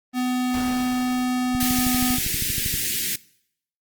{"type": "tone", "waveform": "square", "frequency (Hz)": 251.1, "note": "B3", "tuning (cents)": 29, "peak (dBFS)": -22, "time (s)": [0.13, 2.19], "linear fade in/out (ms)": 50}
{"type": "noise with exponential decay", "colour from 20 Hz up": "pink", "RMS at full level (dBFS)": -33, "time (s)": [0.54, 2.66], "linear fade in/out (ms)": 0, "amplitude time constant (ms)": 460}
{"type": "click train", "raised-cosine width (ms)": 5, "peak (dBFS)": -17, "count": 16, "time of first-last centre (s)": [1.55, 2.74], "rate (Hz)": 12.6}
{"type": "band-stop noise", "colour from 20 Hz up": "white", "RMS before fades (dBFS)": -25, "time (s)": [1.6, 3.16], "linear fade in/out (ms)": 5, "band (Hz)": [420, 1700], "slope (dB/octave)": 48}
{"effects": ["noise-tail reverb RT60 0.7 s tail -22 dB re dry", "Opus 24 kbps"]}